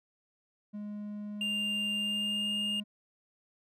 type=tone; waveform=triangle; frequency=207.9 Hz; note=G#3; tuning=2 cents sharp; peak=-35 dBFS; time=0.73-2.84 s; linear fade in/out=20 ms
type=tone with pitch glide; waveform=triangle; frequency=2798 to 2826 Hz; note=F7 to F7; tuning=+3 to +20 cents; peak=-29 dBFS; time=1.41-2.8 s; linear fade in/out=2 ms; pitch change=+17 cents; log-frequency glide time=1.93-2.51 s
effects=none